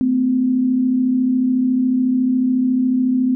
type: tone pair together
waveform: sine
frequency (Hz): 222.6 / 256.6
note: A3 / C4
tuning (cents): +20 / -34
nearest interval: major second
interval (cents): 246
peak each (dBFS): -23 / -14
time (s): 0.01-3.35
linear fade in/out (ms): 0
effects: none